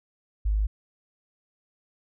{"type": "tone", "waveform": "sine", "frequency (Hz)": 51.91, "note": "G#1", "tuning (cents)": 0, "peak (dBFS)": -21, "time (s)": [0.45, 0.67], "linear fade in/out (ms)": 10, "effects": []}